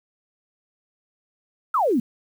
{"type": "exponential sweep", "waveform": "sine", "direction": "down", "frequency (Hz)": [1390, 210], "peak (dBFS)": -17, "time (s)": [1.74, 2], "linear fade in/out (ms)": 5, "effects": ["8-bit"]}